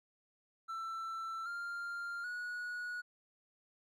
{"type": "tone with pitch steps", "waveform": "triangle", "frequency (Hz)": [1335, 1395.7, 1459.2], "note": ["E6", "F6", "F#6"], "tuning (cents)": [22, -2, -24], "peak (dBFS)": -37, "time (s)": [0.68, 3.02], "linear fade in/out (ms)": 20, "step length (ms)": 780, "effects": []}